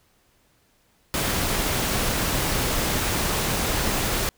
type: noise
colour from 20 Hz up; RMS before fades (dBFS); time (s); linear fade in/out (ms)
pink; -24; 1.14-4.29; 0
effects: pink hiss -63 dBFS RMS until 4.37 s